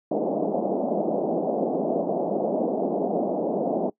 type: band-pass noise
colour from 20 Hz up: white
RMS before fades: -25 dBFS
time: 0.11-3.9 s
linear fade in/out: 5 ms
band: 180 to 720 Hz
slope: 48 dB/octave
effects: noise-tail reverb RT60 0.1 s tail -21 dB re dry